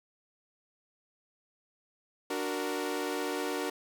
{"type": "chord", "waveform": "sawtooth", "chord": "D augmented", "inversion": "none", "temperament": "equal", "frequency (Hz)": [293.7, 370, 466.2], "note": ["D4", "F#4", "A#4"], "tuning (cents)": [0, 0, 0], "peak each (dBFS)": -32, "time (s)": [2.3, 3.7], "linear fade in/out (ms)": 5, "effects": []}